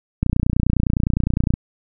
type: click train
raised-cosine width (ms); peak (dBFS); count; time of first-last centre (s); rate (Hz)
5; -5; 40; 0.23-1.539; 29.8
effects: none